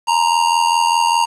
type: tone with amplitude modulation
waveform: square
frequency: 932.3 Hz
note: A#5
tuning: in tune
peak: -10 dBFS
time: 0.07-1.26 s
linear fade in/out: 20 ms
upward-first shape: sine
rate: 85 Hz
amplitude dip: 70%
effects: resampled to 22050 Hz + 7-bit